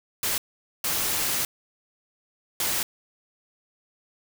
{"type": "noise bursts at uneven times", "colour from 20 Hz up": "white", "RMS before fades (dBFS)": -26, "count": 3, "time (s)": [[0.23, 0.38], [0.84, 1.45], [2.6, 2.83]], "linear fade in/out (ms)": 2, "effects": []}